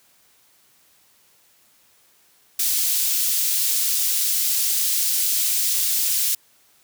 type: high-pass noise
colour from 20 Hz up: white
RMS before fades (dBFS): -21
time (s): 2.59-6.35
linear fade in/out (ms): 5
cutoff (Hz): 4000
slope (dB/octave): 12
effects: white hiss -58 dBFS RMS until 6.83 s + high-pass 60 Hz 12 dB/octave